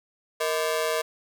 sawtooth ring-modulated tone, 550 Hz, C#5, 14 cents flat, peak -17 dBFS, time 0.4-1.02 s, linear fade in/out 10 ms, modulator 82.2 Hz, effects none

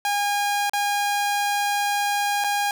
sawtooth tone with dropouts, 815 Hz, G#5, 33 cents flat, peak -17 dBFS, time 0.05-2.71 s, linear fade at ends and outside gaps 1 ms, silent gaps 0.696-0.734 / 2.44-2.444 s, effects none

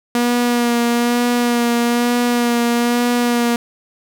sawtooth tone with vibrato, 239.4 Hz, A#3, 46 cents sharp, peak -10 dBFS, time 0.15-3.56 s, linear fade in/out 2 ms, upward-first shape sine, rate 1.1 Hz, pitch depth 20 cents each way, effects none

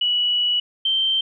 sine tone pair in turn, 2939 / 3128 Hz, F#7 / G7, -12 / -4 cents, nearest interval minor second, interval 108 cents, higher second, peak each -17 dBFS, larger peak neither, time 0.01-0.6 / 0.85-1.21 s, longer first, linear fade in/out 5 ms, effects none

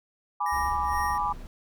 sine chord, G# diminished, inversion none, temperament equal, 830.6 / 987.8 / 1174.7 Hz, G#5 / B5 / D6, 0 / 0 / 0 cents, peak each -29 dBFS, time 0.4-1.33 s, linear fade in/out 10 ms
square tone with tremolo, 1865 Hz, A#6, in tune, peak -33 dBFS, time 0.46-1.18 s, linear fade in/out 2 ms, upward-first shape sine, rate 2.2 Hz, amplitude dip 90%
sine tone with vibrato, 65.41 Hz, C2, in tune, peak -36 dBFS, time 0.52-1.16 s, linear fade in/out 5 ms, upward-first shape sine, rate 2.7 Hz, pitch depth 52 cents each way
brown noise, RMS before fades -40 dBFS, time 0.53-1.47 s, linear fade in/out 0 ms
effects none

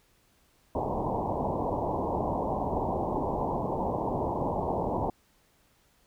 white low-pass noise, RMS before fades -30 dBFS, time 0.75-5.1 s, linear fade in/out 2 ms, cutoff 1000 Hz, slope 96 dB/octave, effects pink hiss -66 dBFS RMS until 6.06 s

